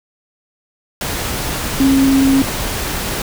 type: tone in noise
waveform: sine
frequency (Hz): 270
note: C#4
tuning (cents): -45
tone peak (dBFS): -9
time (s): 1.8-2.42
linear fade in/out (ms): 2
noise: pink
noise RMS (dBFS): -21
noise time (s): 1.01-3.22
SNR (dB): +9
effects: none